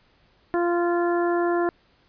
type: harmonic tone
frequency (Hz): 346.5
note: F4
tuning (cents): -14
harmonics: 1 / 2 / 3 / 4 / 5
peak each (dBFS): -21 / -27 / -31 / -33 / -35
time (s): 0.54-1.69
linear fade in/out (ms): 0
effects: pink hiss -61 dBFS RMS until 2.08 s + resampled to 11025 Hz